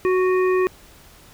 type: harmonic tone with a mistuned harmonic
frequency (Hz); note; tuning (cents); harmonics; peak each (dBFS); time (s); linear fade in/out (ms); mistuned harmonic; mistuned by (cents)
370; F#4; 0; 1 / 3 / 5 / 7; -16 / -26 / -30 / -33; 0.05-0.67; 0; 7; -82
effects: pink hiss -48 dBFS RMS until 1.33 s